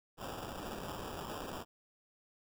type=noise with sample-and-hold; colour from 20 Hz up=white; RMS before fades=-43 dBFS; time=0.17-1.65 s; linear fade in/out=50 ms; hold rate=2100 Hz; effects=none